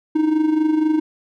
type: tone with amplitude modulation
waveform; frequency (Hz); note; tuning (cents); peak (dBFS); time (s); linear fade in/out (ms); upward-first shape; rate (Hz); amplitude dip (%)
triangle; 311.1; D#4; 0; -10; 0.15-1; 10; sine; 24.1; 60
effects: none